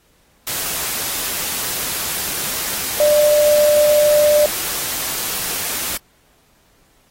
sine tone in noise, 596 Hz, D5, 25 cents sharp, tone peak -10 dBFS, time 3-4.46 s, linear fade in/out 2 ms, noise white, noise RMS -23 dBFS, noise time 0.47-5.97 s, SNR +10 dB, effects pink hiss -57 dBFS RMS until 7.1 s + AAC 48 kbps

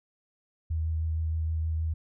sine tone with vibrato, 80 Hz, D#2, 49 cents sharp, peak -26 dBFS, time 0.7-1.94 s, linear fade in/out 10 ms, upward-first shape triangle, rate 6.4 Hz, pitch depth 18 cents each way, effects none

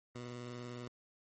15% pulse tone with vibrato, 121.8 Hz, B2, 24 cents flat, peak -37 dBFS, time 0.15-0.88 s, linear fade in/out 5 ms, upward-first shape sine, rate 20 Hz, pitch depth 30 cents each way, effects MP3 32 kbps

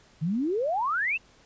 sine exponential sweep, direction up, 146.83 to 2794 Hz, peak -24 dBFS, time 0.21-1.18 s, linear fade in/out 20 ms, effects pink hiss -58 dBFS RMS until 1.45 s + resampled to 16000 Hz

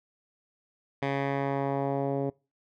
10% pulse tone with low-pass filter sweep, 138.59 Hz, C#3, in tune, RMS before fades -29 dBFS, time 1.02-2.3 s, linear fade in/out 5 ms, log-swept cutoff 2600 to 490 Hz, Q 1.2, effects noise-tail reverb RT60 0.3 s tail -24 dB re dry

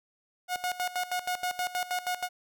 sawtooth tone with tremolo, 724 Hz, F#5, 38 cents flat, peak -24 dBFS, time 0.48-2.29 s, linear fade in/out 50 ms, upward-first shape square, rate 6.3 Hz, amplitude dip 80%, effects none

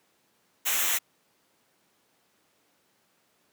white noise with comb filter, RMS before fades -26 dBFS, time 0.65-0.99 s, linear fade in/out 20 ms, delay 0.21 ms, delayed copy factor -0.75, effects pink hiss -68 dBFS RMS until 3.52 s + high-pass 200 Hz 12 dB/octave

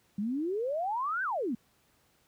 sine exponential two-way sweep, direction up then down, 193.5 to 1600 to 209.8 Hz, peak -29 dBFS, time 0.18-1.55 s, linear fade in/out 5 ms, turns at 1.23 s, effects pink hiss -68 dBFS RMS until 2.27 s + high-pass 60 Hz 12 dB/octave

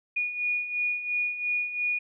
sine beating tone pair, 2449 / 2451.9 Hz, D#7 / D#7, -28 / -26 cents, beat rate 2.9 Hz, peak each -33 / -27 dBFS, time 0.16-1.99 s, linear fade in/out 10 ms, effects none

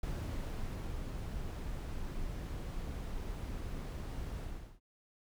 brown noise with ADSR envelope, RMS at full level -37 dBFS, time 0.03-4.8 s, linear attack 4 ms, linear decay 920 ms, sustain -3 dB, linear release 390 ms, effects none

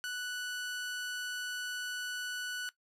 sawtooth tone, 1482 Hz, F#6, 2 cents sharp, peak -32 dBFS, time 0.04-2.69 s, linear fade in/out 0 ms, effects noise-tail reverb RT60 0.1 s tail -17 dB re dry + low-pass 12000 Hz 12 dB/octave

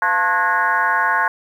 sine tone with frequency modulation, 1270 Hz, D#6, 35 cents sharp, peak -14 dBFS, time 0.02-1.28 s, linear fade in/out 2 ms, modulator 192 Hz, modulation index 2.5, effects 8-bit

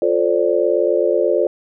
sine chord, D minor seventh, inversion first, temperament just, 352.4 / 440.5 / 528.6 / 587.3 Hz, F4 / A4 / C5 / D5, +16 / +2 / +18 / 0 cents, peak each -19 dBFS, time 0.02-1.47 s, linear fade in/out 2 ms, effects none

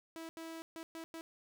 sawtooth tone bursts at uneven times, 326.6 Hz, E4, 16 cents flat, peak -40 dBFS, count 5, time 0.16-0.29 / 0.37-0.62 / 0.76-0.83 / 0.95-1.04 / 1.14-1.21 s, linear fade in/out 0 ms, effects none

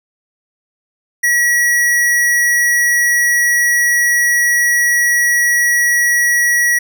square tone, 1923 Hz, B6, 47 cents flat, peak -11 dBFS, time 1.23-6.79 s, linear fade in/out 10 ms, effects none

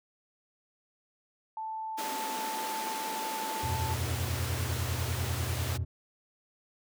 sine tone, 880 Hz, A5, in tune, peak -34 dBFS, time 1.57-3.94 s, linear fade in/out 2 ms
pink high-pass noise, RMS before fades -38 dBFS, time 1.97-5.78 s, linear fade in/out 20 ms, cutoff 210 Hz, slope 48 dB/octave
triangle chord, E suspended second, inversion none, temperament equal, 82.41 / 92.5 / 123.47 Hz, E2 / F#2 / B2, 0 / 0 / 0 cents, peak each -33 dBFS, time 3.63-5.85 s, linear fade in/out 10 ms
effects none

